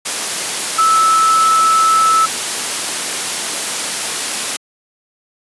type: tone in noise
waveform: sine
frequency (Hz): 1309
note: E6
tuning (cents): -13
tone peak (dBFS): -9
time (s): 0.78-2.26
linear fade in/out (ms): 10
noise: white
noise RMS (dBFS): -19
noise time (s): 0.05-4.57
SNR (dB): +7
effects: high-pass 200 Hz 12 dB/octave + resampled to 24000 Hz